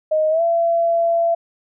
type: tone with pitch glide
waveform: sine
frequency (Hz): 622.3 to 674.7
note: D#5 to E5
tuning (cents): 0 to +40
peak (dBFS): -14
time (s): 0.11-1.35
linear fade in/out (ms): 10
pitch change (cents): +140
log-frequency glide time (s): 0.3-0.42
effects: none